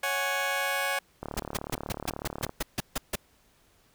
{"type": "chord", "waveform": "15% pulse", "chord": "C# suspended fourth", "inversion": "none", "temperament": "just", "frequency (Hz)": [554.4, 739.2, 831.5], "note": ["C#5", "F#5", "G#5"], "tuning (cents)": [0, -2, 2], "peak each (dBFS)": [-25, -27, -27], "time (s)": [0.03, 0.99], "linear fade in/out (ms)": 5}
{"type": "click train", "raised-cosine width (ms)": 1, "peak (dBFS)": -21, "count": 47, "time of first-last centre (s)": [1.23, 2.494], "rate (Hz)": 36.4}
{"type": "noise bursts", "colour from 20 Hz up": "pink", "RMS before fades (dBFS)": -29, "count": 11, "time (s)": [1.37, 3.156], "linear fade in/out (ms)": 5, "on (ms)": 26, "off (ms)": 150}
{"effects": ["pink hiss -64 dBFS RMS until 3.94 s"]}